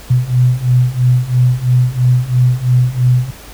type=beating tone pair; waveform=sine; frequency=123.47 / 126.47 Hz; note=B2 / B2; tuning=0 / +42 cents; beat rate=3 Hz; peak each=-13 / -11 dBFS; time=0.1-3.31 s; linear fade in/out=10 ms; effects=added 50 Hz sine -36 dBFS peak until 3.53 s + pink hiss -36 dBFS RMS until 3.53 s